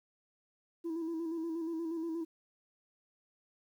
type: tone with vibrato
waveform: sine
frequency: 328.9 Hz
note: E4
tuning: 4 cents flat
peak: -32 dBFS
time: 0.84-2.25 s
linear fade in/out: 20 ms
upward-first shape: square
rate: 8.4 Hz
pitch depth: 40 cents each way
effects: tanh soft clip ceiling -33 dBFS + 11-bit